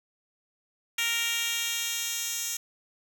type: tone with high-pass filter sweep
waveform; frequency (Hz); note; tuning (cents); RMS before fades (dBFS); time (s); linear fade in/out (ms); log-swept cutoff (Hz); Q
10% pulse; 465; A#4; -4; -30; 0.98-2.57; 5; 2600 to 5300; 1.4
effects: none